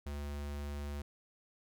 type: tone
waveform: square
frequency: 72.2 Hz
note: D2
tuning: 29 cents flat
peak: -39 dBFS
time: 0.06-1.02 s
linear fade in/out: 5 ms
effects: none